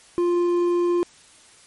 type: tone with hard clipping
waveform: sine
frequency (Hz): 349.2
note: F4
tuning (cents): 0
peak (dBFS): -19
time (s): 0.18-1.03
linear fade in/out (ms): 0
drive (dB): 5
effects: white hiss -51 dBFS RMS until 1.66 s + MP3 48 kbps